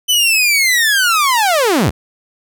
sawtooth linear sweep, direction down, 3042 to 55 Hz, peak -7 dBFS, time 0.08-1.91 s, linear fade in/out 20 ms, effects none

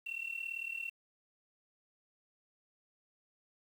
sine tone with amplitude modulation, 2716 Hz, F7, 49 cents flat, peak -33 dBFS, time 0.06-0.9 s, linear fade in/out 10 ms, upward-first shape sine, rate 37.8 Hz, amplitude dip 85%, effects tanh soft clip ceiling -31 dBFS + 10-bit

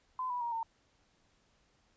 sine tone with pitch steps, 1020 / 981.3 / 944 / 908.2 Hz, C6 / B5 / A#5 / A#5, -44 / -11 / +22 / -45 cents, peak -33 dBFS, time 0.19-0.63 s, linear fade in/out 2 ms, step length 110 ms, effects pink hiss -71 dBFS RMS until 1.96 s + resampled to 16000 Hz

